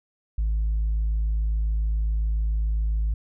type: tone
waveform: sine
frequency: 53.6 Hz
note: A1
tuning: 45 cents flat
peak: -19 dBFS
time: 0.38-3.14 s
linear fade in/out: 5 ms
effects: tanh soft clip ceiling -19 dBFS